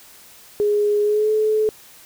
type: tone with pitch glide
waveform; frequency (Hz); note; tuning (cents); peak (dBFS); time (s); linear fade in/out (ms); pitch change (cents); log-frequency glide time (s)
sine; 415.3 to 431.4; G#4 to A4; 0 to -34; -15; 0.6-1.69; 0; +66; 1.03-1.31
effects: white hiss -46 dBFS RMS until 2.05 s